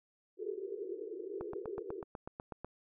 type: band-pass noise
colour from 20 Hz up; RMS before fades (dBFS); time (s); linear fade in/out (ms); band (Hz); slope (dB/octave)
white; -42; 0.37-2.04; 50; 350 to 450; 96
type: click train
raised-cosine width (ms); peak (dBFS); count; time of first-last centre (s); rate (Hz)
1; -28; 11; 1.41-2.646; 8.09
effects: none